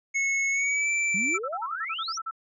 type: tone with pitch glide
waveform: square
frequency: 2191 to 2335 Hz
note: C#7 to D7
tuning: -21 to -11 cents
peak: -24 dBFS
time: 0.14-1.38 s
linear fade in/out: 20 ms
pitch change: +110 cents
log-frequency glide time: 0.51-0.9 s
type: exponential sweep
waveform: sine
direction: up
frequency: 177.3 to 6080 Hz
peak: -31 dBFS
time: 1.14-2.18 s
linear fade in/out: 5 ms
type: tone bursts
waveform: sine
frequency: 1326 Hz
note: E6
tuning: 10 cents sharp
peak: -29 dBFS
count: 11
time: 1.34-2.311 s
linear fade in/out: 10 ms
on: 51 ms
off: 41 ms
effects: resampled to 22050 Hz